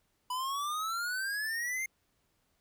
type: exponential sweep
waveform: square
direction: up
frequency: 987.8 to 2130 Hz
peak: -33 dBFS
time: 0.3-1.86 s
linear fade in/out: 5 ms
effects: pink hiss -75 dBFS RMS until 2.6 s